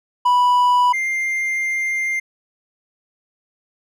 triangle tone pair in turn, 985 / 2102 Hz, B5 / C7, -5 / +7 cents, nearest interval octave + minor second, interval 1312 cents, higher second, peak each -10 / -17 dBFS, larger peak first, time 0.25-0.93 / 0.93-2.2 s, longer second, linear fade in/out 10 ms, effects none

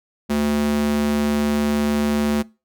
square tone with high-pass filter, 73.42 Hz, D2, in tune, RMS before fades -20 dBFS, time 0.29-2.43 s, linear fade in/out 20 ms, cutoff 210 Hz, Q 2, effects noise-tail reverb RT60 0.3 s tail -23 dB re dry

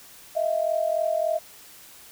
sine tone pair together, 631.5 / 675 Hz, D#5 / E5, +26 / +41 cents, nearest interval minor second, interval 115 cents, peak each -24 / -25 dBFS, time 0.35-1.39 s, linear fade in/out 20 ms, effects white hiss -48 dBFS RMS until 2.11 s

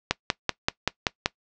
click train, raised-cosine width 0.2 ms, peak -3 dBFS, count 7, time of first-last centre 0.11-1.259 s, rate 5.22 Hz, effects noise-tail reverb RT60 0.1 s tail -21 dB re dry + low-pass 6000 Hz 12 dB/octave

